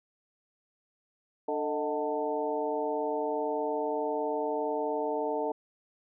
harmonic tone with a mistuned harmonic, 148.2 Hz, D3, 16 cents sharp, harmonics 2 / 3 / 4 / 5 / 6, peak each -37 / -32 / -34 / -38 / -35 dBFS, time 1.48-5.52 s, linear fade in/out 5 ms, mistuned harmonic 4, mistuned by +81 cents, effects none

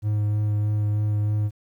triangle tone with vibrato, 105.1 Hz, G#2, 21 cents sharp, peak -18 dBFS, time 0.02-1.51 s, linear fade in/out 50 ms, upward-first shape sine, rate 3.2 Hz, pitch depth 12 cents each way, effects 10-bit

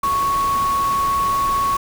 sine tone in noise, 1108.7 Hz, C#6, in tune, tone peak -16 dBFS, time 0.03-1.77 s, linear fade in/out 5 ms, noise pink, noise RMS -30 dBFS, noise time 0.03-1.77 s, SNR +11 dB, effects none

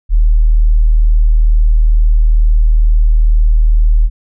sine tone, 38.89 Hz, D#1, in tune, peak -5 dBFS, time 0.09-4.1 s, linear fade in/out 50 ms, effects none

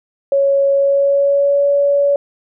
sine tone with pitch glide, 554.4 to 567 Hz, C#5 to C#5, 0 to +39 cents, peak -10 dBFS, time 0.32-2.16 s, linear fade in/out 2 ms, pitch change +39 cents, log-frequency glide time 0.71-1.67 s, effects none

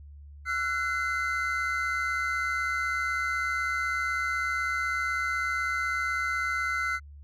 triangle tone cluster, 1346 / 1482 / 2060 Hz, E6 / F#6 / C7, +36 / +2 / -28 cents, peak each -29 dBFS, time 0.45-7 s, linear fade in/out 50 ms, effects tanh soft clip ceiling -16 dBFS + added 72 Hz sine -44 dBFS peak until 7.23 s

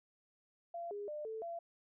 sine tone with pitch steps, 684 / 409.5 / 600 / 441.8 / 679 Hz, F5 / G#4 / D5 / A4 / F5, -36 / -24 / +37 / +7 / -49 cents, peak -40 dBFS, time 0.74-1.59 s, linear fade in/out 5 ms, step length 170 ms, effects none

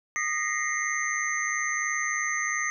sine tone cluster, 1231 / 1878 / 2019 / 2122 / 6220 Hz, D#6 / A#6 / B6 / C7 / G8, -19 / +12 / +38 / +24 / -14 cents, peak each -33 / -30 / -33 / -33 / -33 dBFS, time 0.16-2.7 s, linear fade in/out 0 ms, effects none

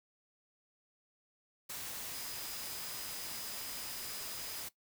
sine tone in noise, 4978 Hz, D#8, in tune, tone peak -48 dBFS, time 2.13-4.63 s, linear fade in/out 10 ms, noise white, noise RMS -43 dBFS, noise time 1.69-4.69 s, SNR -8 dB, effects noise-tail reverb RT60 0.1 s tail -17 dB re dry

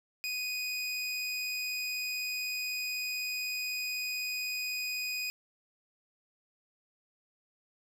25% pulse tone, 2489 Hz, D#7, in tune, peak -29 dBFS, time 0.24-5.3 s, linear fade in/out 0 ms, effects none

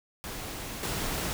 pink noise with level steps, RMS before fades -38 / -32 dBFS, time 0.24-1.33 s, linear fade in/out 0 ms, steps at 0.83 s, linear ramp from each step 2 ms, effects none

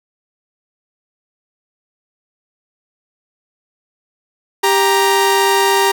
sawtooth tone pair together, 393.7 / 936.4 Hz, G4 / A#5, +8 / +8 cents, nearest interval octave + minor third, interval 1500 cents, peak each -10 dBFS, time 4.63-5.92 s, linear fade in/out 10 ms, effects none

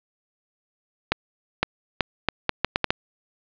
accelerating click train, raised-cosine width 0.3 ms, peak -3 dBFS, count 9, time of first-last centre 1.12-2.905 s, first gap 510 ms, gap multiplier 0.74, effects resampled to 11025 Hz + 7-bit

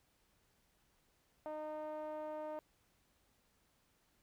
5% pulse tone with low-pass filter, 306.7 Hz, D#4, 25 cents flat, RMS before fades -44 dBFS, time 1.46-2.59 s, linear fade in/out 0 ms, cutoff 730 Hz, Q 7.1, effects pink hiss -75 dBFS RMS until 4.22 s

